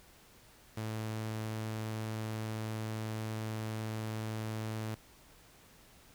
sawtooth tone, 109.7 Hz, A2, 5 cents flat, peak -32 dBFS, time 0.77-4.95 s, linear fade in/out 5 ms, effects pink hiss -60 dBFS RMS until 6.14 s

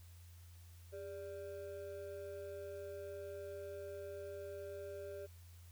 triangle ring-modulated tone, 493.9 Hz, B4, in tune, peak -40 dBFS, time 0.92-5.27 s, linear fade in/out 20 ms, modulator 90.4 Hz, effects added 86 Hz sine -55 dBFS peak until 5.71 s + white hiss -67 dBFS RMS until 5.71 s

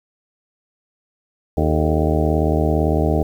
harmonic tone with a mistuned harmonic, 77.78 Hz, D#2, in tune, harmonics 1 / 2 / 3 / 4 / 5 / 6 / 7 / 8 / 9 / 10, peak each -19 / -22 / -25 / -23 / -27 / -24 / -30 / -25 / -29 / -29 dBFS, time 1.57-3.23 s, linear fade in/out 5 ms, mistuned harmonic 6, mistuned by -100 cents, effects 8-bit

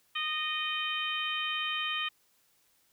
harmonic tone, 617 Hz, D#5, 15 cents flat, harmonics 2 / 3 / 4 / 5 / 6, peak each -37 / -38 / -36 / -34 / -42 dBFS, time 0.15-2.09 s, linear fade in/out 10 ms, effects white hiss -69 dBFS RMS until 2.92 s

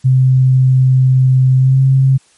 sine tone with pitch glide, 130 to 133.5 Hz, C3 to C3, -11 to +35 cents, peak -6 dBFS, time 0.04-2.18 s, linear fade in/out 20 ms, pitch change +46 cents, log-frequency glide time 1.57-1.8 s, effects white hiss -51 dBFS RMS until 2.37 s + MP3 48 kbps

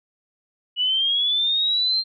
sine linear sweep, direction up, 2924 to 4186 Hz, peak -18 dBFS, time 0.76-2.04 s, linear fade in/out 50 ms, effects none

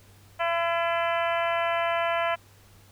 harmonic tone with a mistuned harmonic, 337.6 Hz, E4, 41 cents sharp, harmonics 2 / 3 / 4 / 5 / 6 / 7 / 8 / 9, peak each -26 / -30 / -32 / -34 / -36 / -37 / -38 / -39 dBFS, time 0.39-2.36 s, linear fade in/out 20 ms, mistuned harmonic 8, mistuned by -39 cents, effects added 98 Hz sine -54 dBFS peak until 2.91 s + pink hiss -57 dBFS RMS until 2.91 s

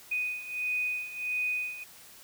sine beating tone pair, 2489 / 2490.5 Hz, D#7 / D#7, 0 / +1 cents, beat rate 1.5 Hz, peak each -31 / -35 dBFS, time 0.11-1.84 s, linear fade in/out 10 ms, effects white hiss -52 dBFS RMS until 2.23 s

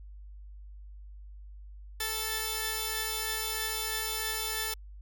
5% pulse tone pair together, 440 / 1756.9 Hz, A4 / A6, 0 / -3 cents, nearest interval 2 octaves, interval 2397 cents, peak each -23 dBFS, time 2-4.74 s, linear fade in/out 5 ms, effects added 50 Hz sine -44 dBFS peak until 5.01 s

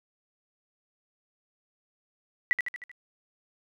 sine tone with echo, 1961 Hz, B6, 13 cents flat, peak -19 dBFS, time 2.51-2.53 s, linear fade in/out 0 ms, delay 77 ms, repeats 5, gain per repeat -5 dB, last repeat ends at 2.915 s, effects none

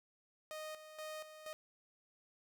sawtooth tone with tremolo, 620 Hz, D#5, 6 cents flat, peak -40 dBFS, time 0.51-1.53 s, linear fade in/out 0 ms, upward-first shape square, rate 2.1 Hz, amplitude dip 65%, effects none

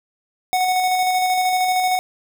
square tone with tremolo, 738 Hz, F#5, 5 cents flat, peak -16 dBFS, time 0.53-1.99 s, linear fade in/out 0 ms, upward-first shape square, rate 13 Hz, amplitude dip 25%, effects none

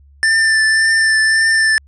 square tone with vibrato, 1776 Hz, A6, 16 cents sharp, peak -11 dBFS, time 0.23-1.78 s, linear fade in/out 0 ms, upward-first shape triangle, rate 1.8 Hz, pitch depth 21 cents each way, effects added 70 Hz sine -43 dBFS peak until 1.87 s + resampled to 22050 Hz

